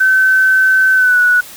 sine tone with pitch glide, 1531 to 1472 Hz, G6 to F#6, -41 to -9 cents, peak -7 dBFS, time 0-1.41 s, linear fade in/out 10 ms, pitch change -68 cents, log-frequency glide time 0.94-1.19 s, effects white hiss -34 dBFS RMS until 1.56 s

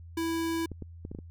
square tone, 329.6 Hz, E4, in tune, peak -29 dBFS, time 0.17-0.66 s, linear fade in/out 5 ms
clicks, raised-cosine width 3 ms, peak -26 dBFS, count 6, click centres 0.717 / 0.823 / 1.051 / 1.115 / 1.149 / 1.188 s
effects added 84 Hz sine -44 dBFS peak until 1.3 s

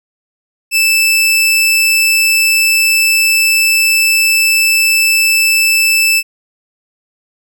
sawtooth tone, 2637 Hz, E7, in tune, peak -5 dBFS, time 0.71-6.23 s, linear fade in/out 50 ms, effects none

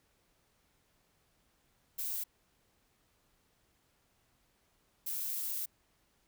violet noise bursts at uneven times, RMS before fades -37 dBFS, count 2, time 1.98-2.24 / 5.06-5.66 s, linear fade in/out 10 ms, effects pink hiss -73 dBFS RMS until 6.27 s

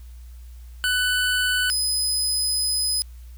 25% pulse tone pair in turn, 1494 / 5025 Hz, F#6 / D#8, +16 / +16 cents, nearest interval octave + major sixth, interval 2100 cents, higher second, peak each -16 dBFS, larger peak neither, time 0.84-1.7 / 1.7-3.02 s, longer second, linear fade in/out 0 ms, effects added 60 Hz sine -38 dBFS peak until 3.37 s + white hiss -58 dBFS RMS until 3.37 s

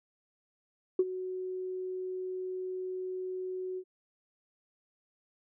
sine tone with ADSR envelope, 370.5 Hz, F#4, 2 cents sharp, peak -19 dBFS, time 0.99-3.84 s, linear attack 4 ms, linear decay 42 ms, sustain -15 dB, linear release 64 ms, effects tanh soft clip ceiling -15 dBFS

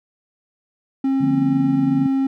triangle tone, 268.9 Hz, C4, 47 cents sharp, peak -14 dBFS, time 1.04-2.27 s, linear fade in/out 5 ms
sine chord, B half-diminished seventh, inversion first, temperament equal, 146.83 / 174.61 / 220 / 246.9 Hz, D3 / F3 / A3 / B3, 0 / 0 / 0 / 0 cents, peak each -23 / -28 / -29 / -25 dBFS, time 1.2-2.07 s, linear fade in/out 10 ms
effects none

